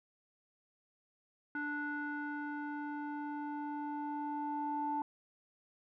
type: tone with low-pass filter sweep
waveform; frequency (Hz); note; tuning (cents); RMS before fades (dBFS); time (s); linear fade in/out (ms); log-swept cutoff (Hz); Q
square; 293.7; D4; 0; -39; 1.55-5.02; 2; 1500 to 900; 6.7
effects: none